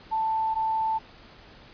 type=tone pair in turn; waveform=sine; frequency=884 / 884 Hz; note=A5 / A5; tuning=+8 / +8 cents; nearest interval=unison; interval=0 cents; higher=neither; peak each=-23 dBFS; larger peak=neither; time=0.11-0.55 / 0.55-0.99 s; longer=neither; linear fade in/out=20 ms; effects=pink hiss -50 dBFS RMS until 1.73 s + resampled to 11025 Hz